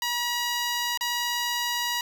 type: tone with dropouts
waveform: 10% pulse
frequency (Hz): 961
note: B5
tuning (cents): -48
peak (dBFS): -17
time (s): 0.02-2.01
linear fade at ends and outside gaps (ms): 2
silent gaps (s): 0.975-1.009
effects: 8-bit